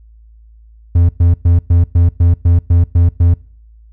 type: tone bursts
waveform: triangle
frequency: 86.2 Hz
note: F2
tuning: 22 cents flat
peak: -4 dBFS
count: 10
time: 0.95-3.34 s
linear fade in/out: 5 ms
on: 140 ms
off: 110 ms
effects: noise-tail reverb RT60 0.5 s tail -23 dB re dry + added 55 Hz sine -39 dBFS peak until 3.92 s